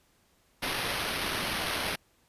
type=noise with sample-and-hold; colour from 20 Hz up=blue; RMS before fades=-32 dBFS; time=0.62-1.96 s; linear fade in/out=10 ms; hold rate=7350 Hz; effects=pink hiss -67 dBFS RMS until 2.28 s + resampled to 32000 Hz